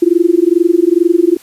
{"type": "tone with amplitude modulation", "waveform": "sine", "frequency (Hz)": 344.2, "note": "F4", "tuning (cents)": -25, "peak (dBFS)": -3, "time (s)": [0.02, 1.37], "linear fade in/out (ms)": 5, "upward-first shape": "sine", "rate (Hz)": 22.3, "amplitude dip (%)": 100, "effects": ["white hiss -42 dBFS RMS until 1.42 s", "resampled to 32000 Hz"]}